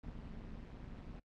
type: noise with amplitude modulation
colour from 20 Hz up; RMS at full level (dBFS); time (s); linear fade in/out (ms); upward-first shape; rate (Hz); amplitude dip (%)
brown; -45; 0.03-1.2; 10; sine; 196; 90
effects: noise-tail reverb RT60 0.1 s tail -24 dB re dry + low-pass 4000 Hz 12 dB/octave